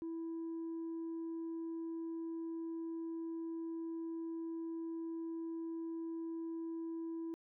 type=tone; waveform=sine; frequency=329.6 Hz; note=E4; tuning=in tune; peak=-37 dBFS; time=0.02-7.34 s; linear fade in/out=0 ms; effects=tanh soft clip ceiling -38 dBFS